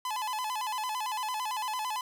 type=tone with vibrato; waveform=45% pulse; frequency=932.3 Hz; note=A#5; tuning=in tune; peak=-31 dBFS; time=0.05-2.01 s; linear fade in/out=2 ms; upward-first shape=square; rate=8.9 Hz; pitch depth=140 cents each way; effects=none